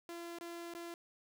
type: tone with dropouts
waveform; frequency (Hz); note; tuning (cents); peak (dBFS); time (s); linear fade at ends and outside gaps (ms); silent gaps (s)
sawtooth; 341.1; F4; -41; -40; 0.09-0.94; 1; 0.386-0.41 / 0.738-0.749
effects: none